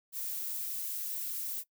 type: noise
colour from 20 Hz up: violet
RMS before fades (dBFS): -37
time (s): 0.12-1.64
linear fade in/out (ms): 50
effects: noise-tail reverb RT60 0.1 s tail -19 dB re dry